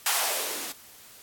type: noise with band-pass filter sweep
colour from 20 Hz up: violet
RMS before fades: -29 dBFS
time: 0.06-0.72 s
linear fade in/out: 2 ms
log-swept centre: 980 to 240 Hz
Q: 1.9
effects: white hiss -50 dBFS RMS until 1.22 s + AAC 64 kbps

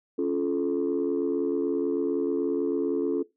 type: chord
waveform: sine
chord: Db augmented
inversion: none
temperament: just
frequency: 277.2 / 346.5 / 433.1 Hz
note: Db4 / F4 / A4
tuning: 0 / -14 / -27 cents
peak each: -27 dBFS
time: 0.18-3.23 s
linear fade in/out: 10 ms
effects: noise-tail reverb RT60 0.2 s tail -19 dB re dry + tanh soft clip ceiling -18 dBFS

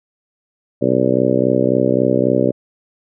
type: harmonic tone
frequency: 63.7 Hz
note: C2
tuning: 46 cents flat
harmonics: 2 / 3 / 4 / 5 / 6 / 7 / 8 / 9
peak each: -23 / -22 / -19 / -20 / -20 / -21 / -21 / -20 dBFS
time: 0.81-2.52 s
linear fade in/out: 20 ms
effects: none

